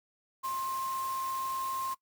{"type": "tone in noise", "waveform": "sine", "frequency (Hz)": 1059, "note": "C6", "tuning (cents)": 21, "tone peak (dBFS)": -32, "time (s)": [0.43, 1.95], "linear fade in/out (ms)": 20, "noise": "white", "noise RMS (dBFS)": -45, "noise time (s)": [0.43, 1.95], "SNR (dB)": 10, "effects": ["noise-tail reverb RT60 0.1 s tail -19 dB re dry"]}